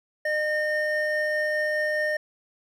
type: tone pair together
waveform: triangle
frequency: 608 / 1828.8 Hz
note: D#5 / A#6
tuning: -40 / -34 cents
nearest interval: octave + perfect fifth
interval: 1906 cents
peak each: -24 dBFS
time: 0.25-2.17 s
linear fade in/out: 5 ms
effects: none